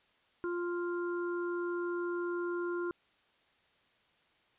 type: harmonic tone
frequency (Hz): 349.2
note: F4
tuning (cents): 0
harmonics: 1 / 3 / 4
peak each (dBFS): -33 / -44 / -42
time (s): 0.44-2.91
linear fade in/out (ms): 0
effects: white hiss -69 dBFS RMS until 4.58 s + resampled to 8000 Hz